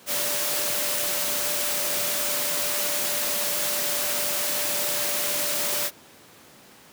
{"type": "tone in noise", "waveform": "sine", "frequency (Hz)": 587.3, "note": "D5", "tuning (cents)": 0, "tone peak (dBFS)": -35, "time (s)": [0.06, 5.91], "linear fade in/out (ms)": 50, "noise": "white", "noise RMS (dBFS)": -26, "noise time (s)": [0.06, 5.91], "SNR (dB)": -12, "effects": ["pink hiss -50 dBFS RMS until 6.92 s", "high-pass 150 Hz 12 dB/octave"]}